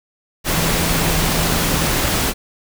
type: tone in noise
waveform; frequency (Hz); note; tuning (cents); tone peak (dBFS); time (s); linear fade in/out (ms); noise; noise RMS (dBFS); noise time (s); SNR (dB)
sine; 164.81; E3; 0; -23; 0.53-1.9; 50; pink; -18; 0.44-2.34; -8
effects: none